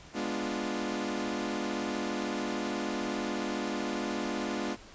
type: chord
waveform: sawtooth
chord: G# diminished seventh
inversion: none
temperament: equal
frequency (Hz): 207.7 / 246.9 / 293.7 / 349.2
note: G#3 / B3 / D4 / F4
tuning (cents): 0 / 0 / 0 / 0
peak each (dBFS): -33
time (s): 0.13-4.77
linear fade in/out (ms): 50
effects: pink hiss -52 dBFS RMS until 4.94 s + resampled to 16000 Hz